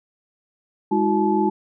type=tone cluster; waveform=sine; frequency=205.9 / 322 / 367.6 / 863 Hz; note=G#3 / E4 / F#4 / A5; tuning=-15 / -41 / -11 / -34 cents; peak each=-22 dBFS; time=0.91-1.5 s; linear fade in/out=10 ms; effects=none